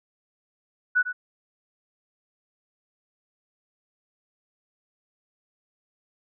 sine tone with echo, 1480 Hz, F#6, in tune, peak -17 dBFS, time 0.95-1.03 s, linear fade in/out 20 ms, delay 100 ms, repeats 1, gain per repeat -10 dB, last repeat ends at 1.13 s, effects none

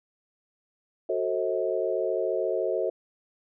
sine chord, F# diminished seventh, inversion none, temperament just, 370 / 444 / 532.8 / 639.4 Hz, F#4 / A4 / C5 / Eb5, 0 / +16 / +31 / +47 cents, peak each -30 dBFS, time 1.09-2.9 s, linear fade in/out 5 ms, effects none

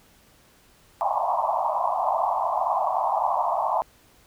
pink band-pass noise, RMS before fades -24 dBFS, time 1.01-3.82 s, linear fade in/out 0 ms, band 630 to 1100 Hz, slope 96 dB/octave, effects pink hiss -57 dBFS RMS until 4.26 s

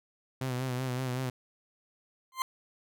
sawtooth tone with vibrato, 127.7 Hz, C3, 42 cents flat, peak -27 dBFS, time 0.41-1.3 s, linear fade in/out 5 ms, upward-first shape sine, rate 5.3 Hz, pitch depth 51 cents each way
40% pulse tone with exponential growth, 1044 Hz, C6, 4 cents flat, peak -23 dBFS, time 2.32-2.42 s, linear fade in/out 1 ms, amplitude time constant 21 ms
effects none

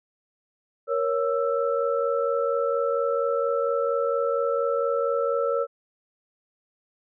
sine tone cluster, 469.7 / 554 / 1325 Hz, A#4 / C#5 / E6, +13 / -1 / +9 cents, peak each -25 / -25 / -29 dBFS, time 0.87-5.67 s, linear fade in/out 50 ms, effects none

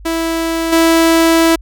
sawtooth tone with level steps, 328.8 Hz, E4, 4 cents flat, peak -11 / -4 dBFS, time 0.05-1.56 s, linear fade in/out 10 ms, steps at 0.72 s, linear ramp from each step 10 ms, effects added 50 Hz sine -32 dBFS peak until 1.61 s

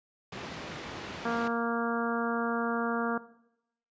pink band-pass noise, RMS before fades -41 dBFS, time 0.32-1.48 s, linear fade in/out 5 ms, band 130 to 3900 Hz, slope 12 dB/octave
harmonic tone, 233.1 Hz, A#3, in tune, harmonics 1 / 2 / 3 / 4 / 5 / 6 / 7, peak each -32 / -34 / -36 / -38 / -37 / -37 / -42 dBFS, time 1.25-3.18 s, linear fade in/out 5 ms
effects noise-tail reverb RT60 0.8 s tail -17 dB re dry + resampled to 16000 Hz

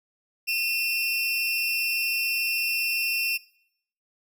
30% pulse tone pair together, 2489 / 2709 Hz, D#7 / E7, 0 / +47 cents, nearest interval minor second, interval 147 cents, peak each -29 / -22 dBFS, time 0.47-3.38 s, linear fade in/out 20 ms, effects noise-tail reverb RT60 0.7 s tail -21 dB re dry

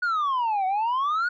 sine exponential two-way sweep, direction down then up, 1480 to 740 to 1480 Hz, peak -19 dBFS, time 0.02-1.29 s, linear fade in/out 10 ms, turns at 0.66 s, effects tanh soft clip ceiling -21 dBFS

